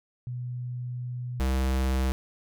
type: tone pair in turn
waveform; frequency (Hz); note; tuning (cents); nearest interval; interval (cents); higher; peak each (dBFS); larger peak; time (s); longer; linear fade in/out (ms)
sine / square; 123.47 / 65.41; B2 / C2; 0 / 0; major seventh; 1100; first; -31 / -24; second; 0.27-1.4 / 1.4-2.12; first; 0
effects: none